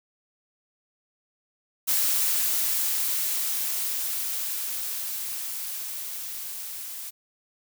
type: noise with level ramp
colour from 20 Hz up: blue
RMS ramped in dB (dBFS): -23 to -37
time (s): 1.87-7.11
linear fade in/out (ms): 20
effects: none